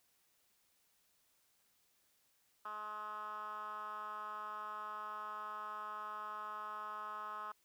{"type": "tone with band-pass filter", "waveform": "10% pulse", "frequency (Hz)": 211.8, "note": "G#3", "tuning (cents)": 34, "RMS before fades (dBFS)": -45, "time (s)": [2.65, 7.52], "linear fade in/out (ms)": 5, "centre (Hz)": 1200, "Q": 6.2, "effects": ["white hiss -75 dBFS RMS until 7.64 s"]}